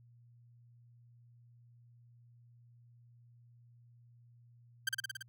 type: tone with echo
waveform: sawtooth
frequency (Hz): 1568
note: G6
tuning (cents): 0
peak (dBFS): -26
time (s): 4.87-4.89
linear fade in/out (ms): 5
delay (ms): 56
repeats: 6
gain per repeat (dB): -2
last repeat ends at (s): 5.226
effects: added 119 Hz sine -59 dBFS peak until 5.28 s